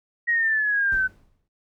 sine exponential sweep, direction down, 1900 to 1508 Hz, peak -19 dBFS, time 0.27-1.08 s, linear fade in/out 20 ms
brown noise with exponential decay, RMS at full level -35 dBFS, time 0.92-1.48 s, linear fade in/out 2 ms, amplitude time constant 120 ms
effects noise-tail reverb RT60 0.2 s tail -22 dB re dry

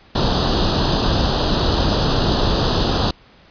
pink noise with comb filter, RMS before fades -17 dBFS, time 0.15-3.11 s, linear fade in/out 5 ms, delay 0.23 ms, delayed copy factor +0.9, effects pink hiss -49 dBFS RMS until 3.5 s + resampled to 11025 Hz

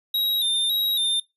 square tone with vibrato, 3716 Hz, A#7, 6 cents flat, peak -21 dBFS, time 0.14-1.2 s, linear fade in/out 5 ms, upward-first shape square, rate 1.8 Hz, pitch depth 52 cents each way, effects noise-tail reverb RT60 0.2 s tail -21 dB re dry + resampled to 32000 Hz

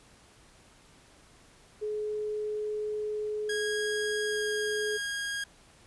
sine tone, 424 Hz, G#4, 36 cents sharp, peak -30 dBFS, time 1.81-4.98 s, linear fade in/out 20 ms
sawtooth tone with pitch glide, 1642 to 1631.6 Hz, G#6 to G#6, -20 to -31 cents, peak -28 dBFS, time 3.49-5.44 s, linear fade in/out 5 ms, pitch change -11 cents, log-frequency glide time 4.25-4.41 s
effects pink hiss -58 dBFS RMS until 5.86 s + resampled to 24000 Hz

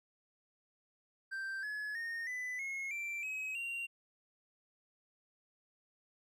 triangle tone with pitch steps, 1568 / 1700.1 / 1843.3 / 1998.5 / 2167 / 2349 / 2547 / 2762 Hz, G6 / G#6 / A#6 / B6 / C#7 / D7 / D#7 / F7, 0 / +40 / -20 / +20 / -40 / 0 / +40 / -20 cents, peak -36 dBFS, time 1.31-3.87 s, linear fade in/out 20 ms, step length 320 ms, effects none

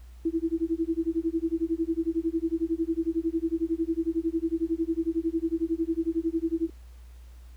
sine tone with tremolo, 329 Hz, E4, 3 cents flat, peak -21 dBFS, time 0.25-6.7 s, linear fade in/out 5 ms, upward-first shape sine, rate 11 Hz, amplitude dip 100%, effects added 60 Hz sine -44 dBFS peak until 7.56 s + pink hiss -62 dBFS RMS until 7.56 s

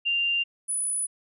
sine tone pair in turn, 2787 / 9932 Hz, F7 / D#9, -4 / -4 cents, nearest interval octave + minor seventh, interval 2200 cents, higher second, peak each -22 / -25 dBFS, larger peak first, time 0.05-0.44 / 0.68-1.07 s, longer neither, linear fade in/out 20 ms, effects none

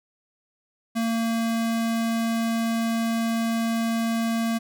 square tone, 228.2 Hz, A#3, 37 cents flat, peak -23 dBFS, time 0.95-4.59 s, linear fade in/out 20 ms, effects none

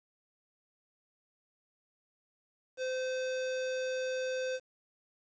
square tone, 515 Hz, C5, 28 cents flat, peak -33 dBFS, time 2.77-4.6 s, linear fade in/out 50 ms, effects resampled to 16000 Hz + 10-bit

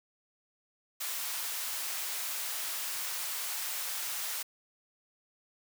white high-pass noise, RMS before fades -36 dBFS, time 1-4.43 s, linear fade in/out 10 ms, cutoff 760 Hz, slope 12 dB/octave, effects none

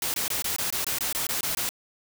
white noise bursts, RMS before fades -28 dBFS, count 12, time 0.02-1.691 s, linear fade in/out 2 ms, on 120 ms, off 21 ms, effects none

